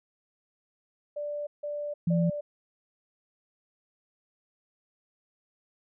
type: tone bursts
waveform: sine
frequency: 587.3 Hz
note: D5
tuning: in tune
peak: -31 dBFS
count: 3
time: 1.16-2.41 s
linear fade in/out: 10 ms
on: 310 ms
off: 160 ms
type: tone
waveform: sine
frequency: 170 Hz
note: F3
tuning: 46 cents flat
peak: -22 dBFS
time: 2.07-2.3 s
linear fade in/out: 5 ms
effects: none